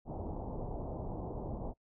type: low-pass noise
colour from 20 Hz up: pink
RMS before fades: -40 dBFS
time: 0.05-1.74 s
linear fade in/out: 50 ms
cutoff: 900 Hz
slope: 48 dB/octave
effects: noise-tail reverb RT60 0.1 s tail -21 dB re dry